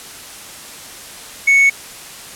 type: tone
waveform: triangle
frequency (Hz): 2215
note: C#7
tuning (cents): -2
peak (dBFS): -6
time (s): 1.47-1.7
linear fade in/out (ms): 10
effects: white hiss -34 dBFS RMS until 2.35 s + low-pass 11000 Hz 12 dB/octave